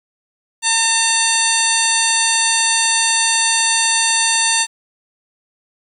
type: harmonic tone with a mistuned harmonic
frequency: 904 Hz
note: A5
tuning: 47 cents sharp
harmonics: 1 / 2 / 3 / 4 / 5 / 7 / 8 / 9 / 10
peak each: -22 / -22 / -22 / -22 / -22 / -22 / -22 / -22 / -22 dBFS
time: 0.62-4.67 s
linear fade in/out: 50 ms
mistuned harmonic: 7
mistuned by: -69 cents
effects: 8-bit